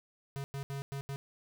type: tone bursts at uneven times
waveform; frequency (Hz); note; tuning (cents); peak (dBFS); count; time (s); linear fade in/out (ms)
square; 138.59; C#3; 0; -37; 5; 0.36-0.44 / 0.54-0.63 / 0.7-0.82 / 0.92-1.01 / 1.09-1.16; 0
effects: none